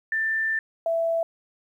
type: tone pair in turn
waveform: sine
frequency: 1779 / 663.1 Hz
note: A6 / E5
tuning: +19 / +10 cents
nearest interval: octave + perfect fourth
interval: 1709 cents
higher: first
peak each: -22 / -21 dBFS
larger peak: second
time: 0.12-0.59 / 0.86-1.23 s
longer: first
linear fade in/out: 2 ms
effects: 10-bit